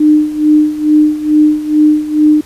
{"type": "tone with tremolo", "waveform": "sine", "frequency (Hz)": 303.3, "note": "D#4", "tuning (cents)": -44, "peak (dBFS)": -3, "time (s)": [0, 2.41], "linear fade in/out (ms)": 5, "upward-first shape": "sine", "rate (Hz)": 2.3, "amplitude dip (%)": 80, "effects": ["pink hiss -39 dBFS RMS until 2.45 s", "resampled to 32000 Hz"]}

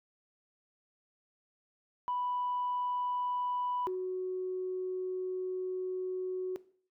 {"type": "tone pair in turn", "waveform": "sine", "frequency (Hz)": [987.8, 370], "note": ["B5", "F#4"], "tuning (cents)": [0, 0], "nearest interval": "octave + perfect fourth", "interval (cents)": 1700, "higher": "first", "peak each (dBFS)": [-30, -31], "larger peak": "first", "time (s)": [[2.08, 3.87], [3.87, 6.56]], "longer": "second", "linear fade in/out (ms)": 0, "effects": ["noise-tail reverb RT60 0.5 s tail -18 dB re dry", "tanh soft clip ceiling -26 dBFS"]}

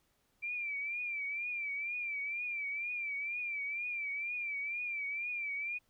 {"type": "tone with vibrato", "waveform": "sine", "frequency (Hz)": 2349, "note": "D7", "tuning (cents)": 0, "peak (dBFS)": -35, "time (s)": [0.42, 5.79], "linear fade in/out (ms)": 20, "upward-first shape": "triangle", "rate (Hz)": 2.1, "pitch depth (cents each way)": 93, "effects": ["pink hiss -75 dBFS RMS until 5.89 s"]}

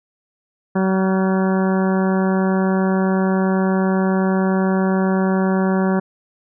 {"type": "harmonic tone with a mistuned harmonic", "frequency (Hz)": 189.5, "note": "F#3", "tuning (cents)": 42, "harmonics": [1, 2, 3, 4, 5, 6, 7, 8, 9], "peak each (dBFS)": [-16, -22, -26, -28, -30, -32, -33, -34, -35], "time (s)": [0.75, 6], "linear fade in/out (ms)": 10, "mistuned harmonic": 7, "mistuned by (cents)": 85, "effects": []}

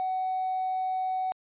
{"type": "tone with hard clipping", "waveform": "sine", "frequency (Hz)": 749, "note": "F#5", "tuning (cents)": 21, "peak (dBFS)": -27, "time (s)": [0, 1.32], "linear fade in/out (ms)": 0, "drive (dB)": 1, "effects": ["resampled to 8000 Hz"]}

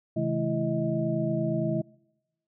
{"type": "tone cluster", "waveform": "sine", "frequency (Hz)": [132.6, 161.3, 214.1, 332.7, 631], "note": ["C3", "E3", "A3", "E4", "D#5"], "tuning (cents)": [23, -37, -47, 16, 24], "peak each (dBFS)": -31, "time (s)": [0.16, 1.82], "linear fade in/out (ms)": 10, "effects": ["noise-tail reverb RT60 1.0 s tail -26 dB re dry"]}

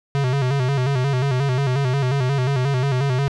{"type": "tone with vibrato", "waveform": "square", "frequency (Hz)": 133.2, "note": "C3", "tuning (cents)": 31, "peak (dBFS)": -18, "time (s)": [0.15, 3.28], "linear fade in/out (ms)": 0, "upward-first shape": "square", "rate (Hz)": 5.6, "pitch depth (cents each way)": 86, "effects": ["low-pass 5000 Hz 12 dB/octave"]}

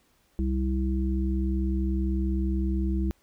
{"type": "harmonic tone", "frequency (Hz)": 65.41, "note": "C2", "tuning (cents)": 0, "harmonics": [1, 3, 5], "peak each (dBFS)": [-25, -30, -32], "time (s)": [0.39, 3.11], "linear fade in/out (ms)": 0, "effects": ["pink hiss -66 dBFS RMS until 3.22 s"]}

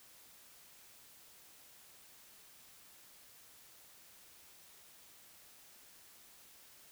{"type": "silence", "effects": ["white hiss -60 dBFS RMS until 6.91 s"]}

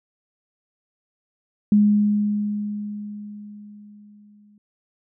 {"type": "tone with exponential decay", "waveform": "sine", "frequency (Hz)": 207.7, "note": "G#3", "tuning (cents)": 0, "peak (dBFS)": -11, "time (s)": [1.72, 4.58], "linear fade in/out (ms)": 2, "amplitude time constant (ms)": 620, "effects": []}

